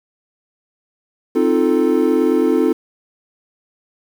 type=chord; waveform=triangle; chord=F dominant seventh; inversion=second; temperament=equal; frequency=261.6 / 311.1 / 349.2 / 440 Hz; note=C4 / Eb4 / F4 / A4; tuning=0 / 0 / 0 / 0 cents; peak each=-16 dBFS; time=1.35-2.73 s; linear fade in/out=10 ms; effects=7-bit